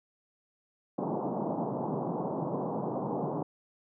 pink band-pass noise, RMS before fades -33 dBFS, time 0.98-3.43 s, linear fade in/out 5 ms, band 140 to 980 Hz, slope 48 dB/octave, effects none

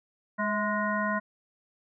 harmonic tone with a mistuned harmonic, 207.7 Hz, G#3, in tune, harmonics 1 / 3 / 5 / 7 / 9, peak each -31 / -33 / -31 / -33 / -34 dBFS, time 0.38-1.2 s, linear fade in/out 20 ms, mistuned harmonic 3, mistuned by +57 cents, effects none

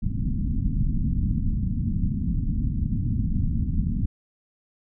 pink low-pass noise, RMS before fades -24 dBFS, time 0.02-4.06 s, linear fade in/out 10 ms, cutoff 250 Hz, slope 48 dB/octave, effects none

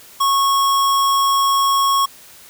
square tone, 1100 Hz, C#6, 14 cents flat, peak -14 dBFS, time 0.2-2.06 s, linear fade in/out 10 ms, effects white hiss -43 dBFS RMS until 2.49 s

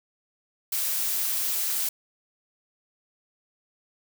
blue noise, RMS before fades -27 dBFS, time 0.72-1.89 s, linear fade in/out 5 ms, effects none

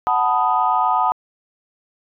sine chord, B dominant seventh, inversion second, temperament equal, 740 / 880 / 987.8 / 1244.5 Hz, F#5 / A5 / B5 / D#6, 0 / 0 / 0 / 0 cents, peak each -20 dBFS, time 0.07-1.12 s, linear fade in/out 0 ms, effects tanh soft clip ceiling -4 dBFS

